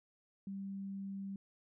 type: tone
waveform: sine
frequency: 195.9 Hz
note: G3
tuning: 1 cent flat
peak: -40 dBFS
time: 0.47-1.36 s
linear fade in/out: 2 ms
effects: none